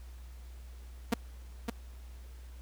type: tone with echo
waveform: sawtooth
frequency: 233.1 Hz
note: A#3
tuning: in tune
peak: -21 dBFS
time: 1.12-1.14 s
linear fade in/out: 5 ms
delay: 560 ms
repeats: 1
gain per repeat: -6 dB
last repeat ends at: 1.7 s
effects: added 61 Hz sine -45 dBFS peak until 2.61 s + pink hiss -61 dBFS RMS until 2.61 s